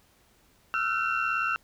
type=tone cluster; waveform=sine; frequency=1319 / 1397 / 1519 / 2720 Hz; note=E6 / F6 / F#6 / F7; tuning=+1 / 0 / +45 / -46 cents; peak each=-28 / -30 / -32 / -30 dBFS; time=0.74-1.56 s; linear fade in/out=0 ms; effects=tanh soft clip ceiling -18 dBFS + pink hiss -63 dBFS RMS until 1.63 s